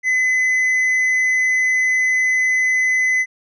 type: tone with tanh clipping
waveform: sine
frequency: 2023 Hz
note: B6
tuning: 41 cents sharp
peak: -15 dBFS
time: 0.03-3.26 s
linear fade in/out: 50 ms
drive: 4 dB
effects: none